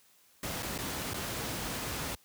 pink noise with dropouts, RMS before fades -36 dBFS, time 0.43-2.15 s, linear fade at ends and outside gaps 2 ms, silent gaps 0.625-0.629 / 0.779-0.787 / 1.135-1.142 s, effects white hiss -64 dBFS RMS until 2.24 s + high-pass 60 Hz 12 dB/octave

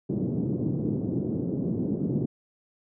pink band-pass noise, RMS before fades -28 dBFS, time 0.09-2.26 s, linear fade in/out 10 ms, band 130 to 370 Hz, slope 24 dB/octave, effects none

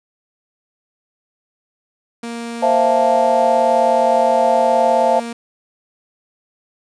sawtooth tone, 233.8 Hz, A#3, 5 cents sharp, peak -21 dBFS, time 2.23-5.33 s, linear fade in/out 5 ms
sine chord, F major seventh, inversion second, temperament equal, 523.3 / 659.3 / 698.5 / 880 Hz, C5 / E5 / F5 / A5, 0 / 0 / 0 / 0 cents, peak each -17 dBFS, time 2.62-5.2 s, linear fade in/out 10 ms
effects resampled to 22050 Hz + 7-bit

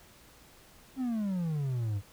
triangle exponential sweep, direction down, 270 to 95.8 Hz, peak -27 dBFS, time 0.96-2.02 s, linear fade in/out 50 ms, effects pink hiss -57 dBFS RMS until 2.12 s

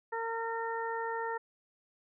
harmonic tone, 456.7 Hz, A#4, 36 cents flat, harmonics 1 / 2 / 3 / 4, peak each -37 / -36 / -42 / -41 dBFS, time 0.12-1.38 s, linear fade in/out 10 ms, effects none

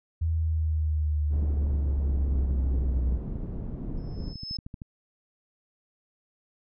sine linear sweep, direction down, 81.8 to 61.74 Hz, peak -23 dBFS, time 0.21-3.18 s, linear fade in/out 10 ms
pink low-pass noise, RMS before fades -35 dBFS, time 1.29-4.35 s, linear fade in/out 50 ms, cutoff 280 Hz, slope 12 dB/octave
click train, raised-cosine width 5 ms, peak -26 dBFS, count 34, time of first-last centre 2.28-4.818 s, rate 13 Hz
sine tone with exponential growth, 5210 Hz, E8, 21 cents flat, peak -29 dBFS, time 3.97-4.57 s, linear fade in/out 5 ms, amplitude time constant 130 ms
effects none

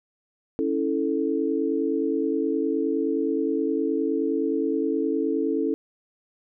sine chord, A major, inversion first, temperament equal with one note detuned, 277.2 / 326.8 / 440 Hz, C#4 / E4 / A4, 0 / -15 / 0 cents, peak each -26 dBFS, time 0.59-5.74 s, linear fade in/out 0 ms, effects none

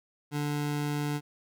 25% pulse tone, 146.83 Hz, D3, in tune, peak -25 dBFS, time 0.31-1.21 s, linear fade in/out 50 ms, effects none

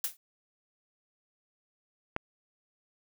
blue noise with exponential decay, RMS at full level -27 dBFS, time 0.04-0.17 s, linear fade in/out 2 ms, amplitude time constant 28 ms
click, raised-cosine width 0.5 ms, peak -15 dBFS, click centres 2.164 s
effects none

